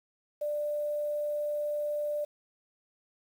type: tone with quantisation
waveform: sine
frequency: 592 Hz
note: D5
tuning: 14 cents sharp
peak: -29 dBFS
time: 0.41-2.25 s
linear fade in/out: 10 ms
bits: 9
effects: none